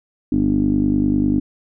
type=tone with low-pass filter; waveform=10% pulse; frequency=50 Hz; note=G1; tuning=35 cents sharp; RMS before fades=-17 dBFS; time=0.32-1.4 s; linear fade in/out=5 ms; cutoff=280 Hz; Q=8.4; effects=none